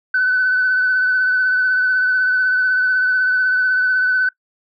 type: tone with vibrato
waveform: sine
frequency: 1506 Hz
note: F#6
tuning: 30 cents sharp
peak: -12 dBFS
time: 0.14-4.29 s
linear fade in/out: 5 ms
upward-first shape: triangle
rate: 16 Hz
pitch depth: 27 cents each way
effects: noise-tail reverb RT60 0.1 s tail -21 dB re dry + tanh soft clip ceiling -9 dBFS